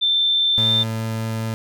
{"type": "tone with pitch glide", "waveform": "sine", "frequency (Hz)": [3558, 3579], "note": ["A7", "A7"], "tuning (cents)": [19, 29], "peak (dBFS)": -15, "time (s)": [0.01, 0.84], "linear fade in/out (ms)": 20, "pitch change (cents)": 10, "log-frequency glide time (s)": [0.56, 0.69]}
{"type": "tone", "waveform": "30% pulse", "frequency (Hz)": 111.9, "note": "A2", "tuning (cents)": 30, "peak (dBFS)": -20, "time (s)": [0.58, 1.54], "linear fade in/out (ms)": 0}
{"effects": []}